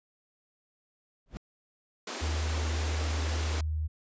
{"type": "noise with exponential growth", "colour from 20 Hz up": "brown", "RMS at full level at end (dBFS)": -33, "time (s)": [1.26, 1.37], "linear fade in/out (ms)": 0, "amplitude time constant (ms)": 22}
{"type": "high-pass noise", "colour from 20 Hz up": "pink", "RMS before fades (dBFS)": -37, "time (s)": [2.07, 3.61], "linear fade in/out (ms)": 5, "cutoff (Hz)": 220, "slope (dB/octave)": 48}
{"type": "tone", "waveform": "sine", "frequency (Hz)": 77.78, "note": "D#2", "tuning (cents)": 0, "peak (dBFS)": -28, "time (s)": [2.21, 3.88], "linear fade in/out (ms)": 20}
{"effects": ["resampled to 16000 Hz"]}